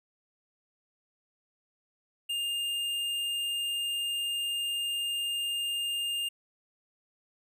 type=tone with hard clipping; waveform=sine; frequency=2812 Hz; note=F7; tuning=11 cents sharp; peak=-31 dBFS; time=2.29-6.29 s; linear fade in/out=10 ms; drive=10 dB; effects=none